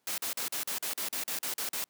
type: noise bursts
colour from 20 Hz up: white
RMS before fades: -34 dBFS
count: 12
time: 0.07-1.841 s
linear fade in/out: 2 ms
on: 110 ms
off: 41 ms
effects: pink hiss -75 dBFS RMS until 1.89 s + high-pass 200 Hz 12 dB/octave